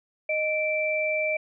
sine tone pair together, 619.5 / 2339 Hz, D#5 / D7, -8 / -8 cents, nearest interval octave + major seventh, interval 2300 cents, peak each -26 dBFS, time 0.29-1.37 s, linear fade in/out 5 ms, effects none

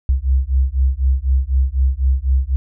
sine beating tone pair, 64 / 68 Hz, C2 / C#2, -38 / -33 cents, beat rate 4 Hz, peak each -16 / -16 dBFS, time 0.09-2.56 s, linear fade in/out 0 ms, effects none

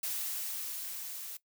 blue noise with level ramp, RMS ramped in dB -35 to -43 dBFS, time 0.03-1.37 s, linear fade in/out 5 ms, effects noise-tail reverb RT60 0.1 s tail -18 dB re dry

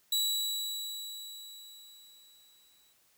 sawtooth tone with exponential decay, 3913 Hz, B7, 17 cents flat, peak -23 dBFS, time 0.12-2.93 s, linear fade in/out 5 ms, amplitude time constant 610 ms, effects white hiss -68 dBFS RMS until 3.17 s

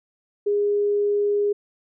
sine tone, 410.3 Hz, G#4, 21 cents flat, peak -18 dBFS, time 0.46-1.53 s, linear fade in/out 10 ms, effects none

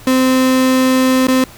35% pulse tone with dropouts, 259 Hz, C4, 17 cents flat, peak -8 dBFS, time 0.07-1.44 s, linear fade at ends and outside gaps 2 ms, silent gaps 1.27-1.283 s, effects added 118 Hz sine -43 dBFS peak until 1.57 s + pink hiss -39 dBFS RMS until 1.57 s

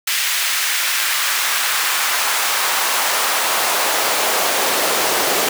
pink noise with high-pass filter sweep, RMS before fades -18 dBFS, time 0.07-5.49 s, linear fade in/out 5 ms, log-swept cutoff 2100 to 420 Hz, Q 1.1, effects none

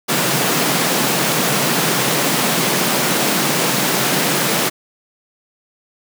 pink high-pass noise, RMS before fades -17 dBFS, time 0.08-4.7 s, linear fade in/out 20 ms, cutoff 130 Hz, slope 96 dB/octave, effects none

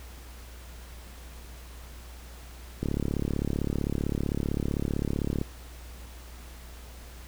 click train, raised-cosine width 3 ms, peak -15 dBFS, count 93, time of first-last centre 2.83-5.414 s, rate 35.6 Hz, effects added 60 Hz sine -43 dBFS peak until 7.27 s + pink hiss -50 dBFS RMS until 7.27 s

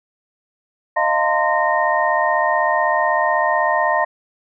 sine tone cluster, 615 / 691 / 906 / 1038 / 1847 Hz, D#5 / F5 / A#5 / C6 / A#6, -20 / -19 / -50 / -14 / -16 cents, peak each -21 dBFS, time 0.96-4.05 s, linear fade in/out 10 ms, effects none

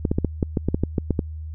clicks, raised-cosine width 3 ms, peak -7 dBFS, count 12, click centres 0.052 / 0.115 / 0.185 / 0.247 / 0.428 / 0.572 / 0.686 / 0.745 / 0.836 / 0.982 / 1.107 / 1.192 s, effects added 78 Hz sine -30 dBFS peak until 1.54 s

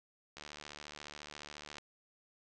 click train, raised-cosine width 0.2 ms, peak -29 dBFS, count 106, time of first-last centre 0.37-1.783 s, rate 74.3 Hz, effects resampled to 22050 Hz

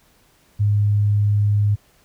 sine tone, 103.3 Hz, G#2, 9 cents flat, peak -14 dBFS, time 0.59-1.76 s, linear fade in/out 20 ms, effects pink hiss -57 dBFS RMS until 2.04 s

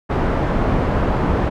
pink low-pass noise, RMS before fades -18 dBFS, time 0.09-1.5 s, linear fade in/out 20 ms, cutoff 1100 Hz, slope 12 dB/octave, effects none

